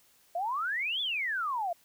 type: exponential two-way sweep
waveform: sine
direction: up then down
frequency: 659.3 to 3523 to 659.3 Hz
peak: -29 dBFS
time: 0.35-1.73 s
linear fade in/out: 5 ms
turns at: 1.01 s
effects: white hiss -64 dBFS RMS until 1.84 s